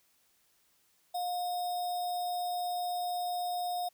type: tone with sample-and-hold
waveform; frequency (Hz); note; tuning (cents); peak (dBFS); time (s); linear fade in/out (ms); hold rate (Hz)
sine; 712; F5; +33; -31; 1.14-3.89; 10; 4410
effects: white hiss -70 dBFS RMS until 3.93 s